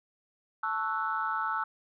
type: chord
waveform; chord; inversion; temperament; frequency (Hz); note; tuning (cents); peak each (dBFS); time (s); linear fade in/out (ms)
sine; F# minor seventh; first; equal; 880 / 1108.7 / 1318.5 / 1480; A5 / C#6 / E6 / F#6; 0 / 0 / 0 / 0; -34 / -37 / -31 / -35; 0.63-1.64; 5
effects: tanh soft clip ceiling -18 dBFS